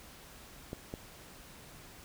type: clicks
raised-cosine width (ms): 2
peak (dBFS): -25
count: 2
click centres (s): 0.731 / 0.939
effects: pink hiss -53 dBFS RMS until 2.04 s